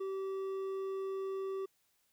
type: tone with hard clipping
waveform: triangle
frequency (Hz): 385.8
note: G4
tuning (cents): -28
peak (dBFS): -37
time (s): 0-1.66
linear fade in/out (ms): 10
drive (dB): 9
effects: white hiss -75 dBFS RMS until 2.12 s